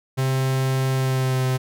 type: tone with pitch glide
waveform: 45% pulse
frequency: 132.1 to 129.46 Hz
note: C3 to C3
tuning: +17 to -18 cents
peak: -19 dBFS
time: 0.17-1.58 s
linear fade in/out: 20 ms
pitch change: -35 cents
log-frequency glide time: 0.93-1.44 s
effects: none